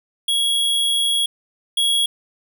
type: tone pair in turn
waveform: square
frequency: 3322 / 3322 Hz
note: G#7 / G#7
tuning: 0 / 0 cents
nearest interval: unison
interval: 0 cents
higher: neither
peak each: -17 / -16 dBFS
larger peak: second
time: 0.28-1.26 / 1.77-2.06 s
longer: first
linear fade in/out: 5 ms
effects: none